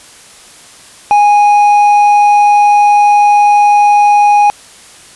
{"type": "tone with hard clipping", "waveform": "triangle", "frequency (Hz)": 826, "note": "G#5", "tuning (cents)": -10, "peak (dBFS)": -5, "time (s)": [1.11, 4.5], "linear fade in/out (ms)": 0, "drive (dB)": 7, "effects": ["white hiss -37 dBFS RMS until 5.15 s", "resampled to 24000 Hz"]}